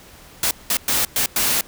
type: noise bursts at uneven times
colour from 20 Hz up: white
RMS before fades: -19 dBFS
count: 5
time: 0.43-0.51 / 0.7-0.77 / 0.88-1.05 / 1.16-1.26 / 1.36-1.61 s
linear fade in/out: 2 ms
effects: pink hiss -45 dBFS RMS until 1.67 s